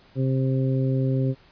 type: harmonic tone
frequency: 132.1 Hz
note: C3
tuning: 17 cents sharp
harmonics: 1 / 2 / 3 / 4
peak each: -21 / -27 / -31 / -33 dBFS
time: 0.15-1.35 s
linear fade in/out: 50 ms
effects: pink hiss -55 dBFS RMS until 1.51 s + resampled to 11025 Hz